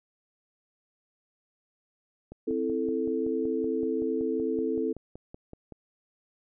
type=click train; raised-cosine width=2 ms; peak=-29 dBFS; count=19; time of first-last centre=2.32-5.723 s; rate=5.29 Hz
type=chord; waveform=sine; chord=A minor; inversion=first; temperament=equal; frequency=261.6 / 329.6 / 440 Hz; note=C4 / E4 / A4; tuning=0 / 0 / 0 cents; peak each=-31 / -31 / -29 dBFS; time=2.47-4.93 s; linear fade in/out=10 ms
effects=none